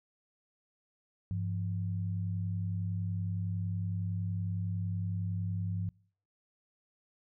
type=tone pair together; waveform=sine; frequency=99.87 / 170.7 Hz; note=G2 / F3; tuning=+33 / -39 cents; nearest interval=major sixth; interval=928 cents; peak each=-32 / -38 dBFS; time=1.31-5.89 s; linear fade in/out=0 ms; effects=noise-tail reverb RT60 0.5 s tail -25 dB re dry